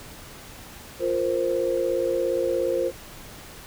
sine chord, F suspended fourth, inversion none, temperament equal with one note detuned, 350.4 / 466.2 / 523.3 Hz, F4 / Bb4 / C5, +6 / 0 / 0 cents, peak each -27 / -27 / -24 dBFS, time 0.99-2.92 s, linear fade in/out 50 ms, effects pink hiss -43 dBFS RMS until 3.66 s

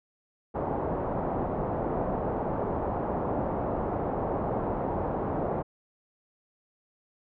white low-pass noise, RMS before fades -30 dBFS, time 0.54-5.63 s, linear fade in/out 20 ms, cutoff 840 Hz, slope 24 dB/octave, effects none

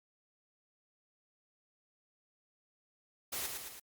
white noise with echo, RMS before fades -38 dBFS, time 3.32-3.47 s, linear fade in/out 10 ms, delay 110 ms, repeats 3, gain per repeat -4 dB, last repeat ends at 3.8 s, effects Opus 48 kbps

